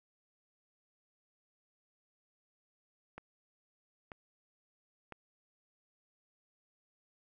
clicks, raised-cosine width 0.5 ms, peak -30 dBFS, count 3, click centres 3.18 / 4.118 / 5.123 s, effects none

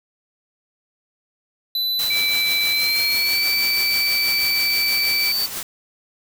square tone with pitch glide, 3995 to 4563 Hz, B7 to C#8, +19 to +49 cents, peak -20 dBFS, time 1.75-5.46 s, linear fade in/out 2 ms, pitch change +230 cents, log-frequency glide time 2.69-3.45 s
white noise with tremolo, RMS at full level -27 dBFS, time 1.99-5.63 s, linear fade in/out 2 ms, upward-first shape triangle, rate 6.2 Hz, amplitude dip 55%
sine tone, 2318 Hz, D7, 23 cents flat, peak -21 dBFS, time 2.1-5.32 s, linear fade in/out 5 ms
effects none

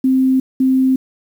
sine tone pair in turn, 261.6 / 261.6 Hz, C4 / C4, 0 / 0 cents, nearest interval unison, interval 0 cents, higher neither, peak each -10 dBFS, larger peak neither, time 0.04-0.4 / 0.6-0.96 s, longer neither, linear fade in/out 5 ms, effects 7-bit

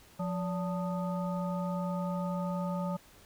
harmonic tone with a mistuned harmonic, 177.1 Hz, F3, 24 cents sharp, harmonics 1 / 3 / 5 / 7, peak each -32 / -38 / -41 / -43 dBFS, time 0.19-2.97 s, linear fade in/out 10 ms, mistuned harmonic 3, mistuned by +130 cents, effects pink hiss -58 dBFS RMS until 3.25 s

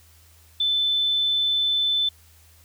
sine tone, 3520 Hz, A7, in tune, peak -19 dBFS, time 0.6-2.09 s, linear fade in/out 5 ms, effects added 81 Hz sine -53 dBFS peak until 2.64 s + white hiss -56 dBFS RMS until 2.64 s

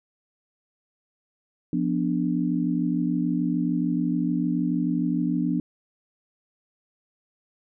sine chord, B diminished, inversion second, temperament equal, 174.61 / 246.9 / 293.7 Hz, F3 / B3 / D4, 0 / 0 / 0 cents, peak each -26 dBFS, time 1.73-5.6 s, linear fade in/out 2 ms, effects none

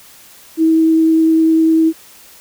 sine tone with vibrato, 322.1 Hz, E4, 40 cents flat, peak -8 dBFS, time 0.57-1.93 s, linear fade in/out 50 ms, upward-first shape triangle, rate 10 Hz, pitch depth 8 cents each way, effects white hiss -42 dBFS RMS until 2.4 s

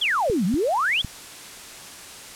sine exponential two-way sweep, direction down then up, 3593 to 168.1 to 3576 Hz, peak -19 dBFS, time 0.01-1.02 s, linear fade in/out 10 ms, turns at 0.45 s
clicks, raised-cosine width 5 ms, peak -17 dBFS, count 3, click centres 0.299 / 0.541 / 1.047 s
effects white hiss -40 dBFS RMS until 2.35 s + low-pass 10000 Hz 12 dB/octave

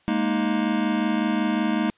square chord, Ab suspended second, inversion none, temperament equal, 207.7 / 233.1 / 311.1 Hz, Ab3 / Bb3 / Eb4, 0 / 0 / 0 cents, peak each -26 dBFS, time 0.08-1.9 s, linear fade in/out 0 ms, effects white hiss -61 dBFS RMS until 1.97 s + resampled to 8000 Hz

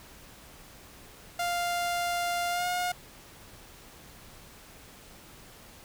sawtooth tone with pitch glide, 698.5 to 716.1 Hz, F5 to F5, 0 to +43 cents, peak -24 dBFS, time 1.39-2.92 s, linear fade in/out 5 ms, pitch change +43 cents, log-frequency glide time 2.5-2.67 s, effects pink hiss -51 dBFS RMS until 5.84 s

